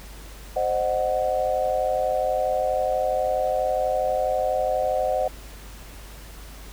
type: chord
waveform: sine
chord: C diminished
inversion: none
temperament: equal with one note detuned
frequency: 523.3 / 615.5 / 740 Hz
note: C5 / Eb5 / Gb5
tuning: 0 / -19 / 0 cents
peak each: -25 dBFS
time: 0.56-5.28 s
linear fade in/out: 5 ms
effects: added 50 Hz sine -40 dBFS peak until 6.72 s + pink hiss -45 dBFS RMS until 6.72 s